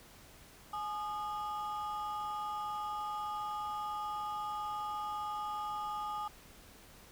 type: ring-modulated tone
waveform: triangle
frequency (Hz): 1034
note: C6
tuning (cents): -21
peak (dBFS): -31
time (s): 0.73-6.28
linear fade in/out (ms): 5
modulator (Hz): 192
effects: pink hiss -57 dBFS RMS until 7.11 s